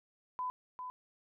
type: tone with echo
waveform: sine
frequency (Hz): 1004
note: B5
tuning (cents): +28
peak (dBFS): -34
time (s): 0.39-0.5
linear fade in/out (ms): 0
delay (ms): 400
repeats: 1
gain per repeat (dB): -6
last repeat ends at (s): 0.9
effects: none